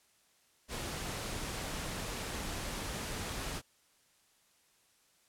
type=noise; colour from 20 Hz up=pink; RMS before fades=-39 dBFS; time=0.68-3.62 s; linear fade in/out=50 ms; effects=white hiss -69 dBFS RMS until 5.28 s + low-pass 11000 Hz 12 dB/octave